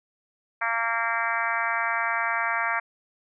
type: harmonic tone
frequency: 230 Hz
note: A#3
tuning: 23 cents flat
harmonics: 3 / 4 / 5 / 6 / 7 / 8 / 9 / 10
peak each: -33 / -31 / -31 / -31 / -30 / -32 / -33 / -34 dBFS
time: 0.61-2.8 s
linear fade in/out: 10 ms
effects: none